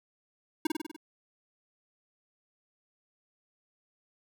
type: tone with echo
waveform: square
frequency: 313.8 Hz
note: D#4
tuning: 15 cents sharp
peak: -25 dBFS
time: 0.65-0.67 s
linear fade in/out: 5 ms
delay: 49 ms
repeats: 6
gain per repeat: -3 dB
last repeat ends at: 0.964 s
effects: none